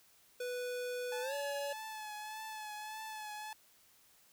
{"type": "tone with pitch glide", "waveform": "square", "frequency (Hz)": [493.9, 567.3], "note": ["B4", "C#5"], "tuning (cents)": [0, 40], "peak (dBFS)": -38, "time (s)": [0.4, 1.73], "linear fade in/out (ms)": 5, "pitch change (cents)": 240, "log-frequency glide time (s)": [1.21, 1.34]}
{"type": "tone with vibrato", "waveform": "sawtooth", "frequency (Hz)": 860, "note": "A5", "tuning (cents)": -40, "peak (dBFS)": -39, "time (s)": [1.12, 3.53], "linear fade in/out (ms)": 2, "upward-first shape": "triangle", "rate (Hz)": 1.7, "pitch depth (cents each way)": 40}
{"effects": ["white hiss -66 dBFS RMS until 4.32 s"]}